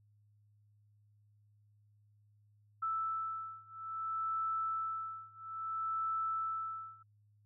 sine beating tone pair, 1318.5 / 1319.1 Hz, E6 / E6, 0 / +1 cents, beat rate 0.6 Hz, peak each -39 / -38 dBFS, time 2.82-7.03 s, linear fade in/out 10 ms, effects added 104 Hz sine -65 dBFS peak until 7.45 s

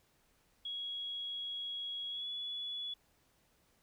sine tone with pitch glide, 3322 to 3409 Hz, G#7 to G#7, 0 to +45 cents, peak -38 dBFS, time 0.65-2.94 s, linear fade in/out 5 ms, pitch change +45 cents, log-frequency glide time 2.1-2.28 s, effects pink hiss -72 dBFS RMS until 3.82 s

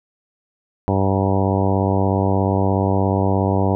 harmonic tone with a mistuned harmonic, 96.9 Hz, G2, 20 cents flat, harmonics 1 / 2 / 3 / 4 / 5 / 6 / 7 / 8 / 9 / 10, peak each -19 / -22 / -24 / -25 / -26 / -27 / -27 / -28 / -29 / -29 dBFS, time 0.88-3.75 s, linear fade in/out 0 ms, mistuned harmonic 10, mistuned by -16 cents, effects none

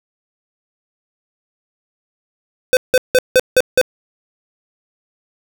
square tone bursts, 510 Hz, C5, 44 cents flat, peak -8 dBFS, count 6, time 2.73-3.814 s, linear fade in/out 0 ms, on 39 ms, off 170 ms, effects none

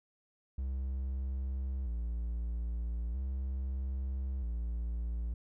triangle tone with vibrato, 61.74 Hz, B1, in tune, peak -31 dBFS, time 0.58-5.34 s, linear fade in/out 5 ms, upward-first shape square, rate 0.39 Hz, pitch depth 110 cents each way, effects none

